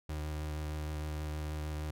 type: tone with vibrato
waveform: 35% pulse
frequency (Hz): 76.3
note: D#2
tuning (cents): -33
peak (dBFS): -34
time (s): 0.09-1.91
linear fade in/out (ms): 5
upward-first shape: sine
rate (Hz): 6.4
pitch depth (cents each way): 13
effects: none